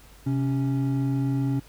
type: tone pair together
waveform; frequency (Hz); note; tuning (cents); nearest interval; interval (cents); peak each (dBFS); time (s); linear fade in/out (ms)
triangle; 130.82 / 277.2; C3 / C#4; 0 / 0; octave + minor second; 1300; -22 / -24; 0.26-1.6; 10
effects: added 50 Hz sine -51 dBFS peak until 1.68 s + pink hiss -53 dBFS RMS until 1.68 s